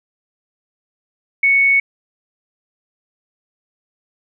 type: tone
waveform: sine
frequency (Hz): 2217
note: C#7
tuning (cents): 0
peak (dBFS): -10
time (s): 1.43-1.8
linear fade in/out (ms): 5
effects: none